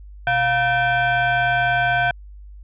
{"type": "ring-modulated tone", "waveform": "square", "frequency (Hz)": 415.3, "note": "G#4", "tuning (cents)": 0, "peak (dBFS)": -14, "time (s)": [0.27, 2.11], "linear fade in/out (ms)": 2, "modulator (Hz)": 1120, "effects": ["added 50 Hz sine -37 dBFS peak until 2.63 s", "resampled to 8000 Hz"]}